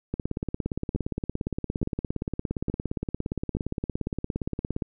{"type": "two click trains", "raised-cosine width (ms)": 3, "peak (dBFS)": [-15, -15], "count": [4, 82], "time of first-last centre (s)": [[0.96, 3.569], [0.14, 4.822]], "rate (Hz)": [1.15, 17.3], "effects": []}